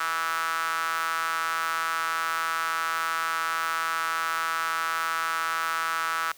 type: tone with high-pass filter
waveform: sawtooth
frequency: 163.5 Hz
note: E3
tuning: 14 cents flat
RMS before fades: -28 dBFS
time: 0-6.32 s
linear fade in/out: 5 ms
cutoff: 1300 Hz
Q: 5.1
effects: white hiss -53 dBFS RMS until 6.37 s